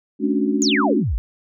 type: chord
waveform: sine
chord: D major seventh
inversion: second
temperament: equal with one note detuned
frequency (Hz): 215.2 / 277.2 / 293.7 / 370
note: A3 / C#4 / D4 / F#4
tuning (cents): -38 / 0 / 0 / 0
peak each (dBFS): -22 / -21 / -22 / -25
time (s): 0.19-1.04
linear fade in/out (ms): 50
type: exponential sweep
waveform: sine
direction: down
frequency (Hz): 7150 to 42.99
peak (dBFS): -18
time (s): 0.62-1.18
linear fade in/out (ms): 0
effects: none